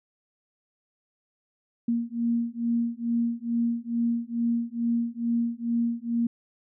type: beating tone pair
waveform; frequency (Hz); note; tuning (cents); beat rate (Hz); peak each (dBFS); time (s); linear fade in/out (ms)
sine; 233.1 / 235.4; A#3 / A#3; 0 / +17; 2.3; -27 / -27; 1.88-6.27; 5
effects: none